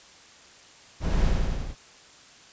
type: noise with echo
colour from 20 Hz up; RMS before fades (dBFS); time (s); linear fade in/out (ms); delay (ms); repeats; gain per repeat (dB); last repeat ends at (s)
brown; -25; 1-1.33; 50; 85; 5; -2; 1.755
effects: white hiss -51 dBFS RMS until 2.52 s + resampled to 16000 Hz